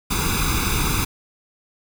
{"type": "noise with comb filter", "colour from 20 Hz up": "pink", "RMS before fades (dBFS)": -21, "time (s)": [0.1, 1.05], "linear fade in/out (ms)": 10, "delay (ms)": 0.81, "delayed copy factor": 0.9, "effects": []}